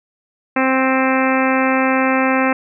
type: harmonic tone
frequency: 262.6 Hz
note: C4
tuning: 6 cents sharp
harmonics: 1 / 2 / 3 / 4 / 5 / 6 / 7 / 8 / 9 / 10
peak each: -17 / -20 / -22 / -23 / -24 / -25 / -25 / -26 / -27 / -27 dBFS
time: 0.56-2.53 s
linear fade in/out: 5 ms
effects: none